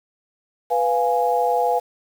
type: chord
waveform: sine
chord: F diminished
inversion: second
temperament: equal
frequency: 493.9 / 698.5 / 830.6 Hz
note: Cb5 / F5 / Ab5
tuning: 0 / 0 / 0 cents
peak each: -21 dBFS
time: 0.7-1.8 s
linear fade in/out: 20 ms
effects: 7-bit